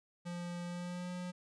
square tone with pitch glide, 174.61 to 179.42 Hz, F3 to F3, 0 to +47 cents, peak -40 dBFS, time 0.25-1.32 s, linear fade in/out 20 ms, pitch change +47 cents, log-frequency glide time 0.64-1.11 s, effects resampled to 22050 Hz

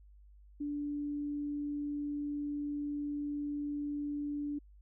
sine tone, 291 Hz, D4, 16 cents flat, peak -34 dBFS, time 0.6-4.59 s, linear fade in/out 10 ms, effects added 50 Hz sine -55 dBFS peak until 4.81 s

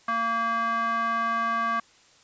square tone with band-pass filter, 229.7 Hz, A#3, 25 cents flat, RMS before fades -26 dBFS, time 0.08-1.8 s, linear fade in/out 5 ms, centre 1300 Hz, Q 8.4, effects white hiss -57 dBFS RMS until 2.23 s + resampled to 16000 Hz

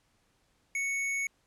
square tone, 2217 Hz, C#7, in tune, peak -30 dBFS, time 0.75-1.27 s, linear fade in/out 2 ms, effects pink hiss -71 dBFS RMS until 1.46 s + low-pass 10000 Hz 12 dB/octave

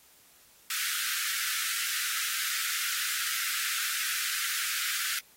pink high-pass noise, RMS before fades -32 dBFS, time 0.7-5.19 s, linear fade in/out 2 ms, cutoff 1300 Hz, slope 96 dB/octave, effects white hiss -59 dBFS RMS until 5.36 s + AAC 48 kbps

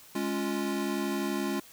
square chord, Db major, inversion second, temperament equal, 207.7 / 277.2 / 349.2 Hz, Ab3 / Db4 / F4, 0 / 0 / 0 cents, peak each -34 dBFS, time 0.15-1.6 s, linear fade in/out 5 ms, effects white hiss -53 dBFS RMS until 1.72 s

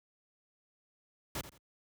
pink noise with echo, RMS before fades -37 dBFS, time 1.35-1.41 s, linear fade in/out 2 ms, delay 84 ms, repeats 2, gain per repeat -12 dB, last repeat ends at 1.578 s, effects high-pass 60 Hz 12 dB/octave

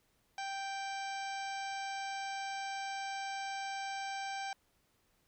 harmonic tone with a mistuned harmonic, 784 Hz, G5, in tune, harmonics 1 / 2 / 3 / 4 / 5 / 6 / 7 / 8 / 10, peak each -39 / -45 / -47 / -52 / -54 / -55 / -51 / -55 / -59 dBFS, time 0.38-4.53 s, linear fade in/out 2 ms, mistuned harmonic 7, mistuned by +23 cents, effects pink hiss -74 dBFS RMS until 5.27 s

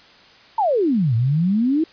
sine exponential two-way sweep, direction down then up, 933 to 110 to 333.1 Hz, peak -15 dBFS, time 0.58-1.84 s, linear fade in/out 5 ms, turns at 1.15 s, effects white hiss -48 dBFS RMS until 1.92 s + resampled to 11025 Hz

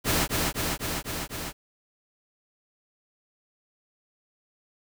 pink noise with echo, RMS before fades -24 dBFS, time 0.04-0.28 s, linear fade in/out 50 ms, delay 250 ms, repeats 5, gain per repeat -2 dB, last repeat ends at 1.53 s, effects none

